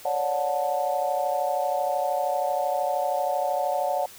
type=chord; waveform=sine; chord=D major seventh; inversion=third; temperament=equal with one note detuned; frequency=554.4 / 587.3 / 728.5 / 880 Hz; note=C#5 / D5 / F#5 / A5; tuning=0 / 0 / -27 / 0 cents; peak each=-29 / -29 / -26 / -31 dBFS; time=0.05-4.06 s; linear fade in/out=5 ms; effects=white hiss -46 dBFS RMS until 4.18 s